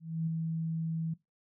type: tone with ADSR envelope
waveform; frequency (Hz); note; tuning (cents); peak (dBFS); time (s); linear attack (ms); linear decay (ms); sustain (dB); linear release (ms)
sine; 162.6; E3; -23; -28; 0-1.14; 270; 8; -3; 8
effects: noise-tail reverb RT60 0.2 s tail -20 dB re dry